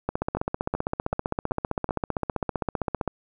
two click trains, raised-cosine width 1 ms, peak -11 / -14 dBFS, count 47 / 5, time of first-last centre 0.09-3.077 / 0.37-1.891 s, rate 15.4 / 2.63 Hz, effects none

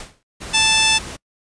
pink noise with exponential decay, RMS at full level -30 dBFS, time 0-0.23 s, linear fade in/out 2 ms, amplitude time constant 49 ms
pink noise, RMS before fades -32 dBFS, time 0.4-1.17 s, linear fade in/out 20 ms
harmonic tone, 880 Hz, A5, in tune, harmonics 1 / 2 / 3 / 4 / 5 / 6 / 7 / 8 / 9 / 10, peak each -23 / -27 / -18 / -18 / -30 / -21 / -24 / -33 / -29 / -24 dBFS, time 0.53-0.99 s, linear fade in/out 20 ms
effects noise-tail reverb RT60 0.1 s tail -25 dB re dry + resampled to 22050 Hz

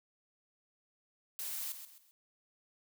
blue noise with echo, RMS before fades -40 dBFS, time 1.39-1.72 s, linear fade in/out 0 ms, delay 130 ms, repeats 3, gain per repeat -9 dB, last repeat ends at 2.11 s, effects none

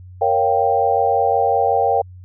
sine chord, G half-diminished seventh, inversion first, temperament equal, 466.2 / 554.4 / 698.5 / 784 Hz, Bb4 / Db5 / F5 / G5, 0 / 0 / 0 / 0 cents, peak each -20 / -21 / -20 / -17 dBFS, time 0.21-2.02 s, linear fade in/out 10 ms, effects added 91 Hz sine -36 dBFS peak until 2.24 s

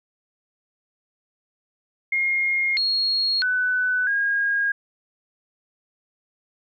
sine tone with pitch steps, 2138 / 4294 / 1499 / 1630 Hz, C7 / C8 / F#6 / G#6, +37 / +44 / +22 / -33 cents, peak -19 dBFS, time 2.12-4.72 s, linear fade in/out 5 ms, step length 650 ms, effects none

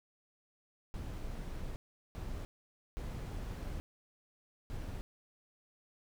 brown noise bursts at uneven times, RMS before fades -41 dBFS, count 4, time 0.94-1.76 / 2.15-2.45 / 2.97-3.8 / 4.7-5.01 s, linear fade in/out 0 ms, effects none

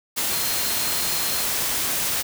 sine tone in noise, 4186 Hz, C8, in tune, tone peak -32 dBFS, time 0.31-1.45 s, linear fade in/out 20 ms, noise white, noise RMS -24 dBFS, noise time 0.16-2.23 s, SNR -11 dB, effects none

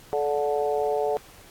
harmonic tone with a mistuned harmonic, 146.1 Hz, D3, 9 cents flat, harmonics 3 / 4 / 5 / 6, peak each -25 / -28 / -28 / -35 dBFS, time 0.13-1.17 s, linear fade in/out 0 ms, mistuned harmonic 3, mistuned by -18 cents, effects pink hiss -50 dBFS RMS until 1.5 s + AAC 64 kbps

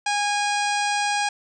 harmonic tone, 821 Hz, G#5, 20 cents flat, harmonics 1 / 2 / 3 / 4 / 5 / 6 / 7 / 8 / 9 / 10, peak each -23 / -28 / -29 / -34 / -35 / -34 / -35 / -41 / -40 / -37 dBFS, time 0.06-1.29 s, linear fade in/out 5 ms, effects none

